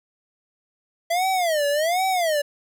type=tone with vibrato; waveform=square; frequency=661 Hz; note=E5; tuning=5 cents sharp; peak=-20 dBFS; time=1.1-2.42 s; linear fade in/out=10 ms; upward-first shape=sine; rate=1.3 Hz; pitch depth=250 cents each way; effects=none